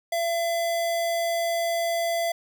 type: tone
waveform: square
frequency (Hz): 675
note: E5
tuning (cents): +41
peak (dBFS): -24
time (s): 0.12-2.32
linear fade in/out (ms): 5
effects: none